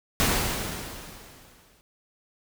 pink noise with exponential decay, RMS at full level -21 dBFS, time 0.2-1.81 s, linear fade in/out 0 ms, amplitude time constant 350 ms, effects none

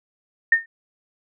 sine tone with exponential decay, 1827 Hz, A#6, 35 cents flat, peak -8 dBFS, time 0.52-0.66 s, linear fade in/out 5 ms, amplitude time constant 30 ms, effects none

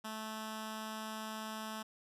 10% pulse tone with notch filter, 218.2 Hz, A3, 14 cents flat, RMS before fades -43 dBFS, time 0.04-1.83 s, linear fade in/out 10 ms, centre 480 Hz, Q 1.1, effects resampled to 32000 Hz

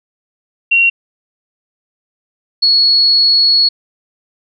sine tone pair in turn, 2746 / 4359 Hz, F7 / C#8, -30 / -30 cents, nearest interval minor sixth, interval 800 cents, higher second, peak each -7 dBFS, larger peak neither, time 0.71-0.9 / 2.62-3.69 s, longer second, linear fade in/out 10 ms, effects none

